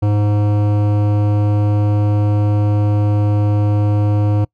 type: tone with hard clipping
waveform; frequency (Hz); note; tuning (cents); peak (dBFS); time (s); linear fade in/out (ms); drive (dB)
sine; 103.83; G#2; 0; -14; 0.02-4.45; 10; 15
effects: noise-tail reverb RT60 0.1 s tail -25 dB re dry